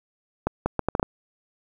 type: accelerating click train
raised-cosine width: 1 ms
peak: -8 dBFS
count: 7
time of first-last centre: 0.47-1.029 s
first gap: 190 ms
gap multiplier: 0.7
effects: 8-bit